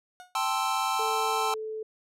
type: tone with exponential decay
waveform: 30% pulse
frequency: 727 Hz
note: F#5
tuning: 31 cents flat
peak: -38 dBFS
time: 0.2-0.37 s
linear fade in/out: 0 ms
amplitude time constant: 36 ms
type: chord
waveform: square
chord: A minor seventh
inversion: third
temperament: equal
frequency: 784 / 880 / 1046.5 / 1318.5 Hz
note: G5 / A5 / C6 / E6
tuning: 0 / 0 / 0 / 0 cents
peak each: -32 dBFS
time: 0.35-1.54 s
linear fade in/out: 2 ms
type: tone with pitch glide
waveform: sine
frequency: 441.6 to 436.3 Hz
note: A4 to A4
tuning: +6 to -15 cents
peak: -32 dBFS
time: 0.99-1.83 s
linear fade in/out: 5 ms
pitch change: -21 cents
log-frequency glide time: 1.38-1.48 s
effects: low-pass 12000 Hz 12 dB/octave